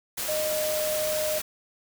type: tone in noise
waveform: sine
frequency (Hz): 615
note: D#5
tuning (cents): -20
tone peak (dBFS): -26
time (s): 0.28-1.39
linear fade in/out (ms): 10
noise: white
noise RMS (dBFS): -31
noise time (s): 0.17-1.42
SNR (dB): +2
effects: none